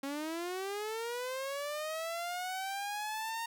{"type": "linear sweep", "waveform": "sawtooth", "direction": "up", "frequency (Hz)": [270.6, 926], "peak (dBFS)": -32, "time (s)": [0.03, 3.46], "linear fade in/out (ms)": 5, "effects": []}